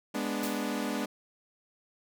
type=chord; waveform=sawtooth; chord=G# diminished; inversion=none; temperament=equal; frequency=207.7 / 246.9 / 293.7 Hz; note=G#3 / B3 / D4; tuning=0 / 0 / 0 cents; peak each=-31 dBFS; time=0.14-1.06 s; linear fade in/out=10 ms
type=noise with exponential decay; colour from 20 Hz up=white; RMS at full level=-36 dBFS; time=0.43-0.76 s; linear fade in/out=2 ms; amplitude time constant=70 ms
effects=none